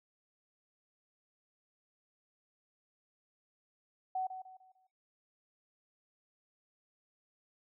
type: tone with echo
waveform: sine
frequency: 750 Hz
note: F#5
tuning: 23 cents sharp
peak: -32 dBFS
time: 4.15-4.27 s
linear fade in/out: 5 ms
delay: 150 ms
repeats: 4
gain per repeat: -9 dB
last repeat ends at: 4.87 s
effects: noise-tail reverb RT60 0.4 s tail -24 dB re dry